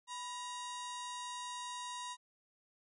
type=harmonic tone with a mistuned harmonic; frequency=945 Hz; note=A#5; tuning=23 cents sharp; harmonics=1 / 2 / 3 / 4 / 5 / 6 / 7 / 8 / 9 / 10; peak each=-43 / -53 / -55 / -49 / -60 / -58 / -53 / -55 / -65 / -57 dBFS; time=0.07-2.17 s; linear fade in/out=50 ms; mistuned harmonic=1; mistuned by=+80 cents; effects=none